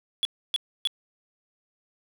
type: tone bursts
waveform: triangle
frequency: 3387 Hz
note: G#7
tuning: 33 cents sharp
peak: -20 dBFS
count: 3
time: 0.23-0.873 s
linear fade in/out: 0 ms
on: 21 ms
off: 290 ms
effects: none